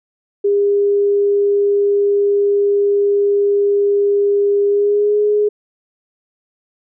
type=tone with pitch glide; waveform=sine; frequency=404.7 to 417.5 Hz; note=G#4 to G#4; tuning=-45 to +9 cents; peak=-11 dBFS; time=0.44-5.49 s; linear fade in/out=10 ms; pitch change=+54 cents; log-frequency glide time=4.67-5.18 s; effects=none